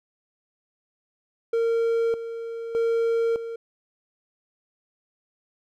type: tone with tremolo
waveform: triangle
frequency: 460 Hz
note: A#4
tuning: 23 cents flat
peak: -18 dBFS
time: 1.53-3.56 s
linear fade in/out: 5 ms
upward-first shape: square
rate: 0.82 Hz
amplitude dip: 70%
effects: none